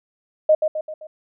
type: tone with echo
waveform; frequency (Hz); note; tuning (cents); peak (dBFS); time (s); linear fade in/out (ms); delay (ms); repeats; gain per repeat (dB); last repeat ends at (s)
sine; 620; D#5; -6; -10; 0.49-0.55; 5; 130; 4; -6; 1.07
effects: none